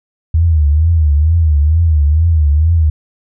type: tone with vibrato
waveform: sine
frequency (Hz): 78.1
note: D#2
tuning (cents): +7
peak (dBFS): -7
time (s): 0.34-2.9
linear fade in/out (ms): 5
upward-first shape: triangle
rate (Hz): 2.2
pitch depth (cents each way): 160
effects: none